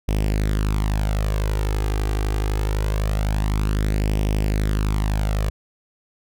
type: tone with flanger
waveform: sawtooth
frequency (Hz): 51.91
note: G#1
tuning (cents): 0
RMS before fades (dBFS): -21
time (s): 0.08-5.5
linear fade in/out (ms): 5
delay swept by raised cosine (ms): 0.35 to 2.55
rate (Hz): 0.24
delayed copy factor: +0.6
effects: none